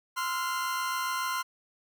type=tone cluster; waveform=40% pulse; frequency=1038 / 1348 / 1415 Hz; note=C6 / E6 / F6; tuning=-14 / +38 / +22 cents; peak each=-30 / -38 / -34 dBFS; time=0.16-1.43 s; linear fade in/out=20 ms; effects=none